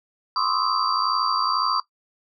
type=tone cluster; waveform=sine; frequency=1025 / 1087 / 1202 / 1294 / 4692 Hz; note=C6 / C#6 / D6 / E6 / D8; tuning=-36 / -34 / +40 / -32 / -2 cents; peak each=-27 dBFS; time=0.36-1.8 s; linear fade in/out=2 ms; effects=noise-tail reverb RT60 0.1 s tail -17 dB re dry